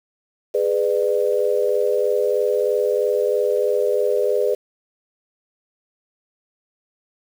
sine chord, G# diminished, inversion none, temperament just, 415.3 / 498.4 / 598 Hz, G#4 / B4 / D5, 0 / +16 / +31 cents, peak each -20 / -20 / -23 dBFS, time 0.54-4.55 s, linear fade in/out 10 ms, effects 7-bit

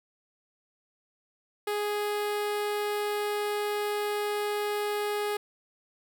sawtooth tone with notch filter, 415.3 Hz, G#4, in tune, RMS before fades -30 dBFS, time 1.67-5.37 s, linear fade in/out 5 ms, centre 6400 Hz, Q 2, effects none

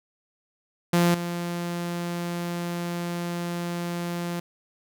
sawtooth tone with level steps, 173.1 Hz, F3, 15 cents flat, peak -14 / -24 dBFS, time 0.93-4.4 s, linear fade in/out 5 ms, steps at 1.14 s, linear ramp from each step 5 ms, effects none

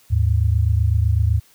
sine tone pair together, 77.46 / 105.4 Hz, D#2 / G#2, -7 / +26 cents, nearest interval perfect fourth, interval 533 cents, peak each -17 dBFS, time 0.1-1.4 s, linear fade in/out 20 ms, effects white hiss -54 dBFS RMS until 1.54 s

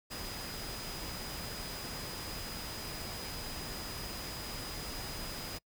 sine tone in noise, 4962 Hz, D#8, 6 cents flat, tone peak -46 dBFS, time 0.1-5.59 s, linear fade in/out 20 ms, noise pink, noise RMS -42 dBFS, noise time 0.1-5.59 s, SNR -7 dB, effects noise-tail reverb RT60 0.1 s tail -26 dB re dry

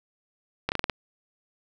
slowing click train, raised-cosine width 0.3 ms, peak -9 dBFS, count 6, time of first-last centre 0.69-0.897 s, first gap 29 ms, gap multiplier 1.18, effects none

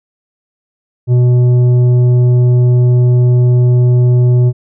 sine tone with tanh clipping, 123.47 Hz, B2, in tune, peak -7 dBFS, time 1.07-4.53 s, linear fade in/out 50 ms, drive 8 dB, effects none

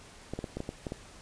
clicks, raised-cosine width 2 ms, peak -21 dBFS, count 8, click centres 0.336 / 0.39 / 0.442 / 0.57 / 0.604 / 0.691 / 0.868 / 0.921 s, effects pink hiss -52 dBFS RMS until 1.21 s + resampled to 22050 Hz

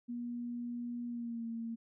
sine tone with pitch glide, 240 to 229.3 Hz, B3 to A#3, -49 to -28 cents, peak -37 dBFS, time 0.08-1.76 s, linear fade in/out 20 ms, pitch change -79 cents, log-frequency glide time 1.07-1.46 s, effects none

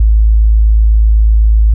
sine tone, 54 Hz, A1, 32 cents flat, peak -4 dBFS, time 0-1.74 s, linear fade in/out 5 ms, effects none

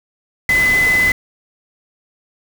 sine tone in noise, 2020 Hz, B6, 39 cents sharp, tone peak -11 dBFS, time 0.49-1.12 s, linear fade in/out 2 ms, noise pink, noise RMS -24 dBFS, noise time 0.49-1.12 s, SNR +10 dB, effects none

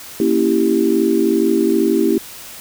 sine chord, A# diminished seventh, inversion none, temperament equal, 233.1 / 277.2 / 329.6 / 392 Hz, A#3 / C#4 / E4 / G4, 0 / 0 / 0 / 0 cents, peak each -19 / -20 / -16 / -17 dBFS, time 0.2-2.18 s, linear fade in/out 2 ms, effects white hiss -35 dBFS RMS until 2.6 s

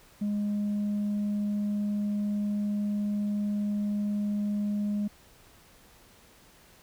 sine tone, 206.4 Hz, G#3, 10 cents flat, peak -24 dBFS, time 0.21-5.08 s, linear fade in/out 10 ms, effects tanh soft clip ceiling -25 dBFS + pink hiss -57 dBFS RMS until 6.82 s

